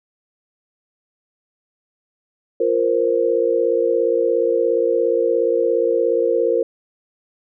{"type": "chord", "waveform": "sine", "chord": "F suspended fourth", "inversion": "none", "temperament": "equal with one note detuned", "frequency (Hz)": [347.8, 466.2, 523.3], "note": ["F4", "Bb4", "C5"], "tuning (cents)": [-7, 0, 0], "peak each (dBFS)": [-22, -17, -20], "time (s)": [2.6, 6.63], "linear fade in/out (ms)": 5, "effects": []}